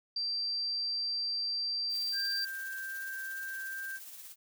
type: tone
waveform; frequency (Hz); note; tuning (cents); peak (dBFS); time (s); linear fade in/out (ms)
sine; 4699; D8; 0; -31; 0.16-2.45; 5
type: noise with tremolo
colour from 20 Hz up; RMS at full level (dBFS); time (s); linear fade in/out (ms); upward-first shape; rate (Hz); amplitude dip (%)
blue; -46; 1.89-4.36; 50; triangle; 17; 45
type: tone with pitch glide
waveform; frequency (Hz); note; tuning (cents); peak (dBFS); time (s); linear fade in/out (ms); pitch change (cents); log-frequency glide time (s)
sine; 1593 to 1575.6; G6 to G6; +27 to +8; -37; 2.12-4; 50; -19; 2.4-2.5
effects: none